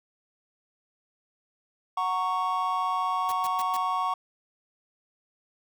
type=chord; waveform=triangle; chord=F# major; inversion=none; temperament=just; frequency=740 / 925 / 1110 Hz; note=F#5 / A#5 / C#6; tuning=0 / -14 / +2 cents; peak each=-29 / -30 / -25 dBFS; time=1.97-4.14 s; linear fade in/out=5 ms
type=noise bursts; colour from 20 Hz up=white; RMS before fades=-39 dBFS; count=4; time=3.29-3.766 s; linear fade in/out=0 ms; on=29 ms; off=120 ms
effects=none